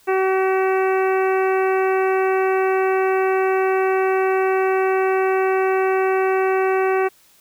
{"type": "harmonic tone", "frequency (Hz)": 380, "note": "F#4", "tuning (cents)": 46, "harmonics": [1, 2, 3, 4, 5, 6, 7], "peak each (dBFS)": [-17, -23, -27, -29, -31, -33, -34], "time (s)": [0.07, 7.09], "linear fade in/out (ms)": 20, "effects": ["white hiss -54 dBFS RMS until 7.4 s"]}